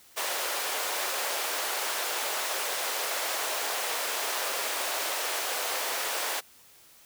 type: high-pass noise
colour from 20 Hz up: pink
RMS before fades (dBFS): -31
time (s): 0.16-6.41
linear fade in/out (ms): 20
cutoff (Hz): 490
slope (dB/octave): 24
effects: white hiss -56 dBFS RMS until 7.05 s